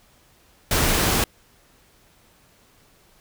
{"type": "noise", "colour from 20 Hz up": "pink", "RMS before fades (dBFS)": -20, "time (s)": [0.71, 1.24], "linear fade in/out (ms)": 2, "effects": ["pink hiss -57 dBFS RMS until 3.2 s"]}